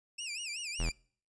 20% pulse tone with vibrato, 2603 Hz, E7, 22 cents flat, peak -32 dBFS, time 0.18-0.92 s, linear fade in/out 10 ms, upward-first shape sine, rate 5.3 Hz, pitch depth 190 cents each way
square tone, 41.23 Hz, E1, 1 cent sharp, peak -31 dBFS, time 0.79-0.9 s, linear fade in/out 10 ms
effects noise-tail reverb RT60 0.5 s tail -26 dB re dry + resampled to 22050 Hz

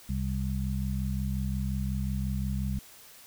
harmonic tone, 65.6 Hz, C2, 5 cents sharp, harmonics 1 / 2 / 3, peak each -31 / -33 / -33 dBFS, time 0.09-2.79 s, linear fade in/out 5 ms, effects white hiss -52 dBFS RMS until 3.26 s

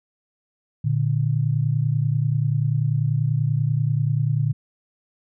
sine tone pair together, 116.54 / 146.83 Hz, A#2 / D3, 0 / 0 cents, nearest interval major third, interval 400 cents, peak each -21 dBFS, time 0.84-4.53 s, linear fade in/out 10 ms, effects none

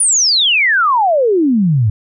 sine exponential sweep, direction down, 9956 to 99.7 Hz, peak -9 dBFS, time 0-1.9 s, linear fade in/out 5 ms, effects none

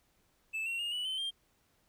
triangle tone with pitch steps, 2628 / 2732 / 2839 / 2952 / 3068 / 3189 Hz, E7 / F7 / F7 / F#7 / G7 / G7, -6 / -39 / +28 / -5 / -38 / +29 cents, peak -32 dBFS, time 0.53-1.31 s, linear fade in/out 20 ms, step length 130 ms, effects pink hiss -72 dBFS RMS until 1.88 s

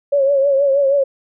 sine tone with vibrato, 554.4 Hz, C#5, in tune, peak -11 dBFS, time 0.12-1.04 s, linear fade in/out 10 ms, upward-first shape triangle, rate 6.3 Hz, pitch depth 70 cents each way, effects none

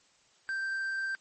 triangle tone with quantisation, 1568 Hz, G6, in tune, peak -29 dBFS, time 0.49-1.15 s, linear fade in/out 0 ms, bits 9, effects white hiss -65 dBFS RMS until 1.2 s + MP3 32 kbps

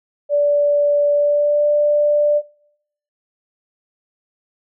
sine tone with pitch glide, 581 to 590.1 Hz, D5 to D5, -19 to +8 cents, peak -12 dBFS, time 0.29-2.42 s, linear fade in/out 50 ms, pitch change +27 cents, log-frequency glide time 1.12-1.66 s, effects noise-tail reverb RT60 0.7 s tail -21 dB re dry

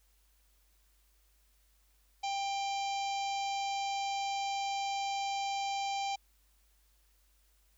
harmonic tone with a mistuned harmonic, 792 Hz, G5, 18 cents sharp, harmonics 1 / 3 / 4 / 5 / 6 / 7 / 8 / 9, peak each -33 / -43 / -45 / -47 / -49 / -50 / -51 / -52 dBFS, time 2.23-6.16 s, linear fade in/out 10 ms, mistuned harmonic 4, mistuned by -20 cents, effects added 50 Hz sine -67 dBFS peak until 7.77 s + white hiss -72 dBFS RMS until 7.77 s

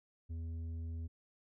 sine tone with tanh clipping, 82.41 Hz, E2, in tune, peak -40 dBFS, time 0.29-1.08 s, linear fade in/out 20 ms, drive 7 dB, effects none

